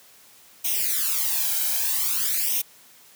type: noise with flanger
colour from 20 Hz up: blue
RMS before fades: -24 dBFS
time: 0.64-2.62 s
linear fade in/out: 10 ms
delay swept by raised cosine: 0.33 to 1.3 ms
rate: 0.51 Hz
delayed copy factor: +0.85
effects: white hiss -52 dBFS RMS until 3.15 s + high-pass 100 Hz 12 dB/octave